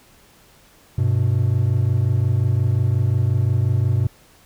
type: tone pair together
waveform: triangle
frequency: 98.6 / 124.23 Hz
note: G2 / B2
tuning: +11 / +11 cents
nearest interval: major third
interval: 400 cents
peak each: -16 dBFS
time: 0.98-4.07 s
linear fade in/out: 5 ms
effects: tanh soft clip ceiling -6 dBFS + pink hiss -52 dBFS RMS until 4.45 s